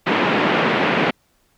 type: band-pass noise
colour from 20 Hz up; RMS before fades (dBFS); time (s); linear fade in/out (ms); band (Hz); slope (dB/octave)
pink; -18; 0.06-1.11; 10; 180 to 2900; 24
effects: pink hiss -62 dBFS RMS until 1.57 s